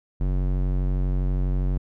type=tone with band-pass filter; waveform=square; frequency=46.19 Hz; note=F#1; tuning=2 cents flat; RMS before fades=-23 dBFS; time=0.2-1.78 s; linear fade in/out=10 ms; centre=99 Hz; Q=0.56; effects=none